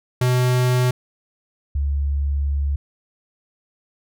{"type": "tone pair in turn", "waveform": ["square", "sine"], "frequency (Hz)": [125.5, 70.7], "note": ["B2", "C#2"], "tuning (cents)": [28, 35], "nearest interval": "minor seventh", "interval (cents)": 993, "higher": "first", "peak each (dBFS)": [-16, -18], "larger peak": "first", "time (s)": [[0.21, 0.91], [1.75, 2.76]], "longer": "second", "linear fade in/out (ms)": 5, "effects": []}